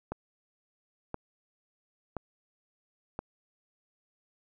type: click train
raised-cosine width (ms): 1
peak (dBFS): -20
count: 4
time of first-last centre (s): 0.12-3.191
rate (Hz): 0.977
effects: none